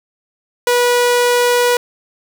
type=tone; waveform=sawtooth; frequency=486.9 Hz; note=B4; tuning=25 cents flat; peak=-7 dBFS; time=0.67-1.77 s; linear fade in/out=2 ms; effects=none